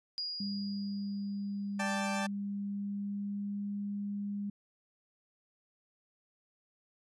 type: tone with exponential decay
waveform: sine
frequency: 4866 Hz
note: D#8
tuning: 39 cents flat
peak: -33 dBFS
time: 0.18-1.89 s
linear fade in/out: 0 ms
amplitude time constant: 370 ms
type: tone with pitch glide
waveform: sine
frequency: 201.1 to 202.8 Hz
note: G3 to G#3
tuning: +44 to -41 cents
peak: -34 dBFS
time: 0.4-4.5 s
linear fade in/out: 5 ms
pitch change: +15 cents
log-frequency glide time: 2.68-3.69 s
type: chord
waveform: 20% pulse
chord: D suspended fourth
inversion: none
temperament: equal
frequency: 587.3 / 784 / 880 Hz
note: D5 / G5 / A5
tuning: 0 / 0 / 0 cents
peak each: -33 dBFS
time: 1.79-2.27 s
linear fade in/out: 10 ms
effects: resampled to 22050 Hz